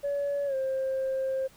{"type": "tone with pitch glide", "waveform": "sine", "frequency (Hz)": [568, 530], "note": ["C#5", "C5"], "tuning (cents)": [42, 22], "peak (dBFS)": -25, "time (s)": [0.03, 1.48], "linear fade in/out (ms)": 20, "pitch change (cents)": -120, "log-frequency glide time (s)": [0.46, 0.55], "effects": ["tanh soft clip ceiling -24 dBFS", "pink hiss -57 dBFS RMS until 1.56 s"]}